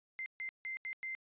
sine tone bursts at uneven times, 2083 Hz, C7, 8 cents flat, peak -38 dBFS, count 5, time 0.19-0.26 / 0.4-0.49 / 0.65-0.77 / 0.85-0.93 / 1.03-1.15 s, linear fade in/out 0 ms, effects resampled to 8000 Hz

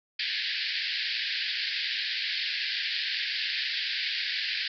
white band-pass noise, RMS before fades -31 dBFS, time 0.19-4.68 s, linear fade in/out 5 ms, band 1600 to 4900 Hz, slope 96 dB/octave, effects none

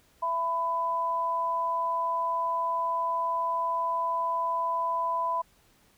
sine tone pair together, 667.4 / 1000 Hz, E5 / B5, +21 / +21 cents, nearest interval perfect fifth, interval 700 cents, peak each -34 / -26 dBFS, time 0.22-5.42 s, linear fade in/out 10 ms, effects pink hiss -63 dBFS RMS until 5.97 s

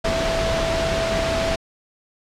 sine tone in noise, 658 Hz, E5, 3 cents flat, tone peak -22 dBFS, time 0.04-1.56 s, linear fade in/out 10 ms, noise pink, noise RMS -23 dBFS, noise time 0.04-1.56 s, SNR -2 dB, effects low-pass 5000 Hz 12 dB/octave

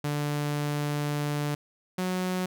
sawtooth tone pair in turn, 146.83 / 183.66 Hz, D3 / F#3, 0 / -13 cents, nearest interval major third, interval 387 cents, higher second, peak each -23 dBFS, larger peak neither, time 0.04-1.55 / 1.98-2.46 s, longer first, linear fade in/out 5 ms, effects none

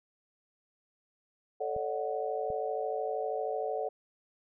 sine chord, D# half-diminished seventh, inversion second, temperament equal with one note detuned, 440 / 554.4 / 607.3 / 740 Hz, A4 / C#5 / D#5 / F#5, 0 / 0 / -42 / 0 cents, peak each -35 / -37 / -38 / -36 dBFS, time 1.6-3.89 s, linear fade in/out 10 ms
clicks, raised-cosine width 5 ms, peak -34 dBFS, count 2, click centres 1.764 / 2.503 s
effects none

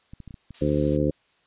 clicks, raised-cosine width 5 ms, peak -28 dBFS, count 6, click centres 0.135 / 0.203 / 0.277 / 0.308 / 0.342 / 0.507 s
blue noise, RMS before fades -41 dBFS, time 0.54-0.97 s, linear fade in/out 5 ms
harmonic tone, 74 Hz, D2, 14 cents sharp, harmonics 1 / 2 / 3 / 4 / 5 / 6 / 7, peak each -30 / -26 / -30 / -25 / -29 / -31 / -27 dBFS, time 0.61-1.11 s, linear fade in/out 10 ms
effects white hiss -64 dBFS RMS until 1.46 s + resampled to 8000 Hz

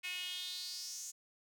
sawtooth tone with high-pass filter sweep, 362.4 Hz, F#4, 36 cents flat, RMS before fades -43 dBFS, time 0.03-1.12 s, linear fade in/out 20 ms, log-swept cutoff 2400 to 6900 Hz, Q 5.1, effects none

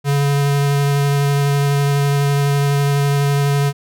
square tone with vibrato, 141.7 Hz, C#3, 38 cents sharp, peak -14 dBFS, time 0.04-3.73 s, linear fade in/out 50 ms, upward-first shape sine, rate 12 Hz, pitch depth 10 cents each way, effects none

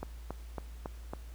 click train, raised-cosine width 1 ms, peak -23 dBFS, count 5, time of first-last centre 0.03-1.135 s, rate 3.62 Hz, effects added 57 Hz sine -43 dBFS peak until 1.34 s + pink hiss -59 dBFS RMS until 1.34 s

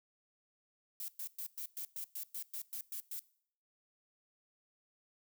violet noise bursts, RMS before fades -42 dBFS, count 12, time 1-3.194 s, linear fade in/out 2 ms, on 82 ms, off 110 ms, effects noise-tail reverb RT60 0.6 s tail -21 dB re dry

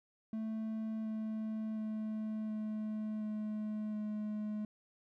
triangle tone with pitch steps, 220 / 218.4 / 216.7 / 215.1 / 213.5 / 211.9 Hz, A3 / A3 / A3 / A3 / G#3 / G#3, 0 / -13 / -26 / -39 / +48 / +35 cents, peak -34 dBFS, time 0.33-4.65 s, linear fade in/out 2 ms, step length 720 ms, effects none

